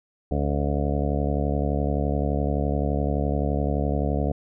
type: harmonic tone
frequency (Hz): 71.7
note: D2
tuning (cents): -41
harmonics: 1 / 2 / 3 / 4 / 6 / 7 / 8 / 9 / 10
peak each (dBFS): -25 / -28 / -30 / -31 / -33 / -33 / -34 / -35 / -35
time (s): 0.31-4.32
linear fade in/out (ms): 5
effects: none